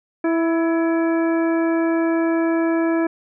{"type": "harmonic tone with a mistuned harmonic", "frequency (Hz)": 329.6, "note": "E4", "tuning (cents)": 0, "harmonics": [1, 2, 3, 4, 5, 7], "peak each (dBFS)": [-17, -25, -31, -33, -31, -37], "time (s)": [0.24, 3.07], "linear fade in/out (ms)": 5, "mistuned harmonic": 5, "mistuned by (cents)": 37, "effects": []}